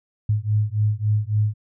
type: beating tone pair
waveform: sine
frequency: 104.3 / 107.9 Hz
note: G#2 / A2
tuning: +8 / -33 cents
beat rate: 3.6 Hz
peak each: -21 dBFS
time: 0.29-1.54 s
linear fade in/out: 5 ms
effects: none